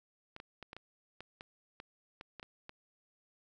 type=clicks; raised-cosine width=0.3 ms; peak=-30 dBFS; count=12; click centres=0.364 / 0.401 / 0.627 / 0.731 / 0.766 / 1.206 / 1.409 / 1.801 / 2.211 / 2.397 / 2.429 / 2.694 s; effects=none